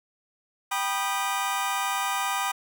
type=chord; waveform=sawtooth; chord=G augmented; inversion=none; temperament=just; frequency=784 / 980 / 1225 Hz; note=G5 / B5 / D#6; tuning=0 / -14 / -27 cents; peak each=-26 dBFS; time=0.71-2.52 s; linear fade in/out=10 ms; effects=none